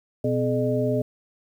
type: tone cluster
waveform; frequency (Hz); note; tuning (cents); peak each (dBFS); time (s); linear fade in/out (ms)
sine; 123.3 / 253.8 / 426.1 / 606; B2 / B3 / G#4 / D#5; -2 / +47 / +44 / -46; -26; 0.24-1.02; 5
effects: 9-bit